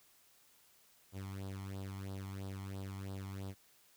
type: tone with flanger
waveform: sawtooth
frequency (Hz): 97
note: G2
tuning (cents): -18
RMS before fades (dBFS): -44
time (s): 1.12-3.55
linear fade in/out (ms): 50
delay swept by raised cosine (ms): 0.22 to 0.96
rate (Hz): 3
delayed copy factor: +0.8
effects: white hiss -67 dBFS RMS until 3.96 s